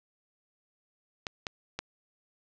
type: clicks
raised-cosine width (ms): 0.2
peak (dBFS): -16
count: 3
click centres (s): 1.268 / 1.468 / 1.79
effects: low-pass 7000 Hz 12 dB/octave